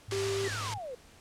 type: tone with vibrato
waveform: sine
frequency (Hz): 104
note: G#2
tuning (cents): +3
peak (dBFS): -38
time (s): 0.08-0.78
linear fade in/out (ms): 5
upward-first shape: sine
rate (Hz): 6.6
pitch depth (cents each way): 49
type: low-pass noise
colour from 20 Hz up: white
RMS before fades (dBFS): -39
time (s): 0.11-0.74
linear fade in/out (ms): 2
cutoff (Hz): 6100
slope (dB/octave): 12
type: tone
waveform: triangle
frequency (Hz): 391.9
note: G4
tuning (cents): 0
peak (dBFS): -28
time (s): 0.12-0.48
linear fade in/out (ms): 2
type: exponential sweep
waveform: sine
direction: down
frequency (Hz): 2049 to 472.4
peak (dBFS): -37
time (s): 0.44-0.95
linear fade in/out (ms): 5
effects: pink hiss -57 dBFS RMS until 1.2 s + low-pass 10000 Hz 12 dB/octave